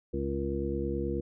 harmonic tone with a mistuned harmonic, 69.3 Hz, C#2, in tune, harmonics 1 / 2 / 3 / 4 / 5 / 7, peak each -35 / -39 / -37 / -39 / -34 / -36 dBFS, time 0.13-1.21 s, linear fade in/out 10 ms, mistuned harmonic 7, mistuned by -38 cents, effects none

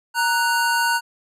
square tone pair together, 932.3 / 1480 Hz, A#5 / F#6, 0 / 0 cents, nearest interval minor sixth, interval 800 cents, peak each -21 dBFS, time 0.14-1.01 s, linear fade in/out 50 ms, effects resampled to 32000 Hz

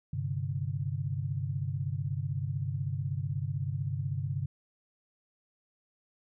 sine chord, G suspended fourth, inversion none, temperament equal, 98 / 130.81 / 146.83 Hz, G2 / C3 / D3, 0 / 0 / 0 cents, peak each -35 / -34 / -35 dBFS, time 0.13-4.46 s, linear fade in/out 5 ms, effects none

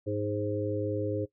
harmonic tone with a mistuned harmonic, 103.6 Hz, G#2, 4 cents flat, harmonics 1 / 3 / 4 / 5, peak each -34 / -34 / -34 / -34 dBFS, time 0.06-1.26 s, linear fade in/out 20 ms, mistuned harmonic 5, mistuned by +22 cents, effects noise-tail reverb RT60 0.1 s tail -18 dB re dry

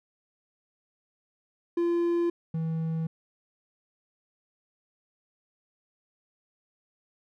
triangle tone pair in turn, 343.1 / 161.92 Hz, F4 / E3, -31 / -31 cents, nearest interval octave + minor second, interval 1300 cents, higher first, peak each -21 / -25 dBFS, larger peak first, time 1.77-2.3 / 2.54-3.07 s, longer neither, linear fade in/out 5 ms, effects none

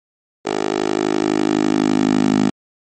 10% pulse tone with high-pass filter sweep, 51.91 Hz, G#1, in tune, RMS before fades -17 dBFS, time 0.45-2.5 s, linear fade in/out 10 ms, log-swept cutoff 430 to 230 Hz, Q 3.1, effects MP3 32 kbps

